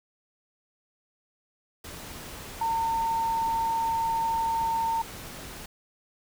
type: tone in noise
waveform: sine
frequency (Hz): 909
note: A#5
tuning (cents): -44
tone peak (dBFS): -24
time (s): 2.61-5.02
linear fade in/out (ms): 5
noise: pink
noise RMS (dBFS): -41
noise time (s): 1.84-5.66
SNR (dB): +14
effects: none